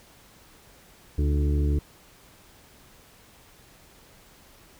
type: harmonic tone with a mistuned harmonic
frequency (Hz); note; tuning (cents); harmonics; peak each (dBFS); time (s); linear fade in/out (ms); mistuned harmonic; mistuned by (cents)
72.6; D2; -19; 1 / 2 / 3 / 4 / 5 / 6; -21 / -30 / -39 / -32 / -38 / -38; 1.18-1.79; 5; 4; +35
effects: pink hiss -54 dBFS RMS until 4.79 s